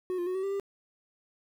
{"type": "tone with pitch steps", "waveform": "triangle", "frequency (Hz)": [367.2, 350, 367.7, 379.9, 393.5, 396.6], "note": ["F#4", "F4", "F#4", "F#4", "G4", "G4"], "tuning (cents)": [-13, 4, -11, 46, 7, 20], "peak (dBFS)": -27, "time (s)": [0.1, 0.598], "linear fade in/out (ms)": 0, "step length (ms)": 83, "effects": ["10-bit"]}